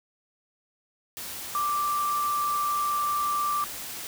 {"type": "tone in noise", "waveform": "sine", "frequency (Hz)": 1174.7, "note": "D6", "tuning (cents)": 0, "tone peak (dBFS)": -24, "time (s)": [1.55, 3.64], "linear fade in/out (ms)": 0, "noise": "white", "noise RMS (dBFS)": -37, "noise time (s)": [1.17, 4.07], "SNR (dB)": 10, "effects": []}